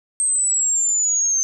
sine linear sweep, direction down, 8372 to 6230 Hz, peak -16 dBFS, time 0.2-1.43 s, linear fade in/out 0 ms, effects none

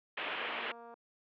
white low-pass noise, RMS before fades -38 dBFS, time 0.17-0.72 s, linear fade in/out 5 ms, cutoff 3100 Hz, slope 48 dB/octave
click train, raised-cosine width 1 ms, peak -37 dBFS, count 125, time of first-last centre 0.41-0.94 s, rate 234 Hz
effects high-pass 400 Hz 12 dB/octave

